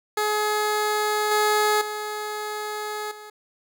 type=tone with level steps; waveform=15% pulse; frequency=423 Hz; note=G#4; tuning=32 cents sharp; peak=-15 / -12 / -22 / -33 dBFS; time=0.17-3.3 s; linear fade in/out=5 ms; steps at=1.31 / 1.81 / 3.11 s; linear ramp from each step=5 ms; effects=none